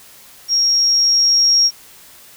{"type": "tone with level ramp", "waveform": "sine", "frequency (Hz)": 5588, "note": "F8", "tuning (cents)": 0, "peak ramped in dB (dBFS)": [-12, -9], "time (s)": [0.48, 1.71], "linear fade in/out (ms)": 50, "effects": ["white hiss -43 dBFS RMS until 2.36 s"]}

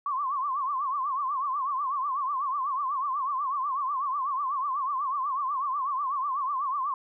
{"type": "tone with vibrato", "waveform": "sine", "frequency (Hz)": 1100, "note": "C#6", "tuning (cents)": -14, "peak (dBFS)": -26, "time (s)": [0.06, 6.94], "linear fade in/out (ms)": 2, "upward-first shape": "triangle", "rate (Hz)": 8.1, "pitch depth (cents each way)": 160, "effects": []}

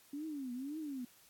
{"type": "tone with vibrato", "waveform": "sine", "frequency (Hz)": 277.2, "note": "C#4", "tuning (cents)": 0, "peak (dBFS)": -39, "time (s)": [0.13, 1.05], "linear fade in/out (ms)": 5, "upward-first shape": "triangle", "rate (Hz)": 1.9, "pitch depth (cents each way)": 260, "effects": ["white hiss -64 dBFS RMS until 1.29 s", "AAC 64 kbps"]}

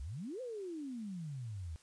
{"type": "exponential two-way sweep", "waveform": "sine", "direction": "up then down", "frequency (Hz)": [58.27, 527, 75.6], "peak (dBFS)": -40, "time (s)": [0, 1.76], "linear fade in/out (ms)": 0, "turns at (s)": 0.41, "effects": ["white hiss -65 dBFS RMS until 1.82 s", "resampled to 22050 Hz"]}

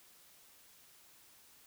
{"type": "silence", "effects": ["white hiss -62 dBFS RMS until 1.66 s"]}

